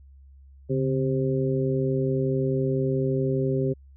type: harmonic tone with a mistuned harmonic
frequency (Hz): 131.7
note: C3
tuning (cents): +12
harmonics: 1 / 2 / 3 / 4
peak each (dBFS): -25 / -29 / -26 / -32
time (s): 0.69-3.74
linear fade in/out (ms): 20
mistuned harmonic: 1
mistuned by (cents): +92
effects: added 68 Hz sine -47 dBFS peak until 3.96 s